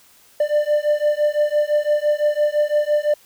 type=beating tone pair; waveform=triangle; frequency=592 / 597.9 Hz; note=D5 / D5; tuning=+14 / +31 cents; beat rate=5.9 Hz; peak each=-17 dBFS; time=0.4-3.14 s; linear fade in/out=5 ms; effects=white hiss -52 dBFS RMS until 3.25 s